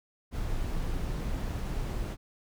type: noise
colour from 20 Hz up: brown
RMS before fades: -32 dBFS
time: 0.31-2.17 s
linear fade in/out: 50 ms
effects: none